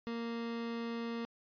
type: tone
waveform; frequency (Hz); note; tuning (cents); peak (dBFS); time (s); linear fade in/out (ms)
30% pulse; 232.3; A#3; -6; -34; 0.07-1.25; 0
effects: resampled to 11025 Hz